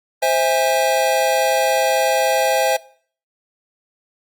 square chord, C augmented, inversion none, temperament just, 523.3 / 654.1 / 817.6 Hz, C5 / E5 / G#5, 0 / -14 / -27 cents, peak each -20 dBFS, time 0.22-2.77 s, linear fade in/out 10 ms, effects noise-tail reverb RT60 0.5 s tail -21 dB re dry + Opus 48 kbps

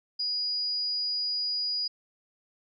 sine tone, 4900 Hz, D#8, 27 cents flat, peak -27 dBFS, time 0.19-1.88 s, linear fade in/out 10 ms, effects none

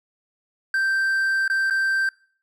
triangle tone with dropouts, 1566 Hz, G6, 2 cents flat, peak -17 dBFS, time 0.74-2.09 s, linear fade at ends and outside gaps 2 ms, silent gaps 1.479-1.499 / 1.7-1.707 s, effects noise-tail reverb RT60 0.5 s tail -23 dB re dry

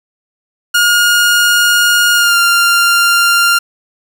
sawtooth tone with pitch glide, 1428 to 1393 Hz, F6 to F6, +38 to -5 cents, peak -4 dBFS, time 0.74-3.59 s, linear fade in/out 10 ms, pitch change -43 cents, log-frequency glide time 2.14-2.37 s, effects none

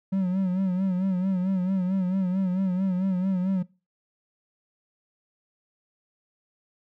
triangle tone with vibrato, 186.6 Hz, F#3, 15 cents sharp, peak -20 dBFS, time 0.12-3.63 s, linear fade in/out 10 ms, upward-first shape sine, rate 4.5 Hz, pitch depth 69 cents each way, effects noise-tail reverb RT60 0.3 s tail -22 dB re dry

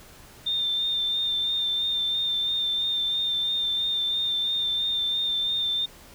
sine tone with vibrato, 3600 Hz, A7, 39 cents sharp, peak -23 dBFS, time 0.46-5.86 s, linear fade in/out 10 ms, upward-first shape sine, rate 3 Hz, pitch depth 23 cents each way, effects pink hiss -49 dBFS RMS until 6.14 s

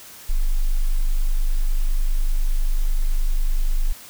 sine tone, 25.04 Hz, G0, 38 cents sharp, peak -15 dBFS, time 0.29-3.93 s, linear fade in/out 10 ms, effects white hiss -42 dBFS RMS until 4.09 s

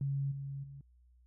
sine tone with level steps, 138.59 Hz, C#3, in tune, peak -31 / -38 / -46 dBFS, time 0.01-0.81 s, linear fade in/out 2 ms, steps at 0.31 / 0.63 s, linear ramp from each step 10 ms, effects added 61 Hz sine -61 dBFS peak until 1.26 s

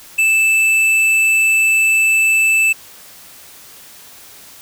sine tone with hard clipping, 2637 Hz, E7, in tune, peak -12 dBFS, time 0.18-2.73 s, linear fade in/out 10 ms, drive 8 dB, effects white hiss -40 dBFS RMS until 4.61 s

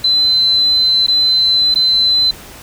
sine tone with dropouts, 4049 Hz, B7, 42 cents sharp, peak -9 dBFS, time 0.04-2.31 s, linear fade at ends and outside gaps 5 ms, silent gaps 1.066-1.081 / 1.744-1.757 s, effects pink hiss -35 dBFS RMS until 2.62 s

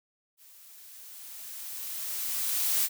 blue noise with level ramp, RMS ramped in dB -55 to -25 dBFS, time 0.37-2.89 s, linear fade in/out 50 ms, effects none

